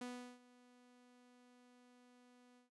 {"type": "tone with ADSR envelope", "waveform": "sawtooth", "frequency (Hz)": 246.9, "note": "B3", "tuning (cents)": 0, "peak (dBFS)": -40, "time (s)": [0.01, 2.7], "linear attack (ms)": 5, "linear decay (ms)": 370, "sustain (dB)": -21, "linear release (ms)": 130, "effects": ["resampled to 24000 Hz"]}